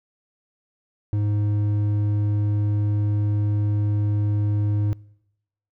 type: tone with hard clipping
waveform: sine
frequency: 103.83 Hz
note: G#2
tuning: in tune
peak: -21 dBFS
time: 1.13-4.93 s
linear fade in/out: 0 ms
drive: 6 dB
effects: noise-tail reverb RT60 0.9 s tail -25 dB re dry